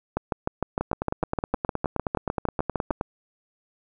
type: two click trains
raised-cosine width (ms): 1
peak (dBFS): -11 / -10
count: 22 / 19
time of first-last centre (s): 0.81-3.011 / 0.17-2.91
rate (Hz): 9.54 / 6.57
effects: none